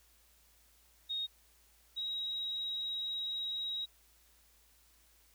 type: tone pair in turn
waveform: sine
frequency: 3732 / 3821 Hz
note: A#7 / A#7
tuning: +1 / +42 cents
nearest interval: unison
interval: 41 cents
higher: second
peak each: -34 / -35 dBFS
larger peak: first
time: 1.09-1.27 / 1.96-3.86 s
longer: second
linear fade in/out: 20 ms
effects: added 56 Hz sine -69 dBFS peak until 5.34 s + white hiss -67 dBFS RMS until 5.34 s